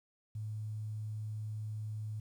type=tone with quantisation; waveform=sine; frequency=107.5 Hz; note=A2; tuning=40 cents flat; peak=-37 dBFS; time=0.35-2.2 s; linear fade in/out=5 ms; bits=11; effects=none